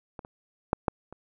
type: clicks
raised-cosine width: 1 ms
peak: -24 / -29 / -8 / -9 / -29 dBFS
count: 5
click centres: 0.192 / 0.249 / 0.731 / 0.882 / 1.126 s
effects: none